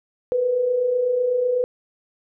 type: tone pair together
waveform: sine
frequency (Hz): 470.1 / 498.1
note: A#4 / B4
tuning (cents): +15 / +15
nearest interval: minor second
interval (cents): 100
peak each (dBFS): -28 / -18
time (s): 0.32-1.64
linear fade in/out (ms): 0
effects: none